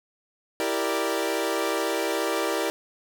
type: chord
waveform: sawtooth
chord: E half-diminished seventh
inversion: none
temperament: equal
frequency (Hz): 329.6 / 392 / 466.2 / 587.3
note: E4 / G4 / Bb4 / D5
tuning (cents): 0 / 0 / 0 / 0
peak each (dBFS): -26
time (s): 0.6-2.7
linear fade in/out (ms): 0
effects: none